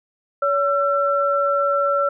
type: tone pair together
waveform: sine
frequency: 566 / 1346.2 Hz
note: C#5 / E6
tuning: +36 / +36 cents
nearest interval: octave + minor third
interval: 1500 cents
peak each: -19 dBFS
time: 0.42-2.09 s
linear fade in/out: 5 ms
effects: none